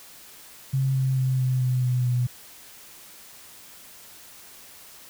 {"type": "tone with pitch steps", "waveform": "sine", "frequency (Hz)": [133.8, 132.03, 130.29, 128.57, 126.88, 125.2, 123.55], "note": ["C3", "C3", "C3", "C3", "B2", "B2", "B2"], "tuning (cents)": [39, 16, -7, -30, 47, 24, 1], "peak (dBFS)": -20, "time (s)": [0.73, 2.27], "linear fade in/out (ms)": 10, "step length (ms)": 220, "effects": ["white hiss -47 dBFS RMS until 5.09 s"]}